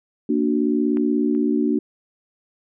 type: chord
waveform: sine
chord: Bb augmented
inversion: none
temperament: equal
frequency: 233.1 / 293.7 / 370 Hz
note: Bb3 / D4 / F#4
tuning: 0 / 0 / 0 cents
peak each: -21 / -20 / -24 dBFS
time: 0.29-1.79 s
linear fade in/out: 5 ms
type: clicks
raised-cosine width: 0.5 ms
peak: -22 / -32 dBFS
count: 2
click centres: 0.971 / 1.35 s
effects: none